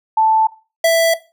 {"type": "tone pair in turn", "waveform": ["sine", "square"], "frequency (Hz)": [880, 661.2], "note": ["A5", "E5"], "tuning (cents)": [0, 5], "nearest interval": "perfect fourth", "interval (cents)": 495, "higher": "first", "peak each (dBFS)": -10, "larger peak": "neither", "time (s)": [[0.17, 0.47], [0.84, 1.14]], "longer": "neither", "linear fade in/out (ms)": 5, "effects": ["noise-tail reverb RT60 0.3 s tail -17 dB re dry"]}